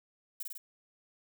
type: noise with echo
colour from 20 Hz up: violet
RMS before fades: -38 dBFS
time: 0.4-0.43 s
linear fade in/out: 5 ms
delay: 50 ms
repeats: 3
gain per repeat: -2 dB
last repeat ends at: 0.58 s
effects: none